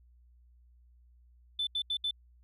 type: tone bursts at uneven times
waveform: sine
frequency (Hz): 3520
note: A7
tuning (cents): 0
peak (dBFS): -28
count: 4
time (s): 1.59-1.67 / 1.75-1.82 / 1.9-1.97 / 2.04-2.11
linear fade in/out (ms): 5
effects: tanh soft clip ceiling -25 dBFS + added 60 Hz sine -58 dBFS peak until 2.43 s